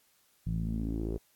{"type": "tone with low-pass filter sweep", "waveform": "sawtooth", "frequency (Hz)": 55, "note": "A1", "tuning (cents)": 0, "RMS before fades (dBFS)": -33, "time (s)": [0.46, 1.18], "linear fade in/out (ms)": 10, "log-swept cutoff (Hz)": [150, 420], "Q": 4.3, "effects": ["white hiss -68 dBFS RMS until 1.35 s", "AAC 64 kbps"]}